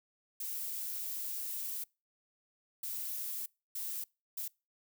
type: noise bursts at uneven times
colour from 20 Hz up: violet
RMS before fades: -39 dBFS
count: 4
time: 0.4-1.84 / 2.83-3.46 / 3.75-4.04 / 4.37-4.48 s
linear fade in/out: 5 ms
effects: noise-tail reverb RT60 0.3 s tail -26 dB re dry